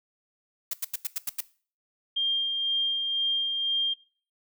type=noise bursts; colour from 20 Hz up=blue; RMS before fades=-29 dBFS; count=7; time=0.71-1.407 s; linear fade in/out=5 ms; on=25 ms; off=87 ms
type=tone with tremolo; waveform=sine; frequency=3200 Hz; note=G7; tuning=35 cents sharp; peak=-22 dBFS; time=2.16-3.94 s; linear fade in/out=10 ms; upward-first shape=sine; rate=2 Hz; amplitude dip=35%
effects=noise-tail reverb RT60 0.4 s tail -18 dB re dry